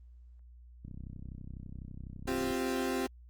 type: click train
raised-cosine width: 5 ms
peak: -32 dBFS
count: 54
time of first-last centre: 0.85-2.506 s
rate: 32 Hz
type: chord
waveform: 35% pulse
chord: C suspended fourth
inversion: none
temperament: equal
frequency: 261.6 / 349.2 / 392 Hz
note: C4 / F4 / G4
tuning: 0 / 0 / 0 cents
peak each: -32 / -36 / -34 dBFS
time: 2.27-3.07 s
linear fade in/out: 10 ms
effects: added 60 Hz sine -51 dBFS peak until 3.29 s + Opus 24 kbps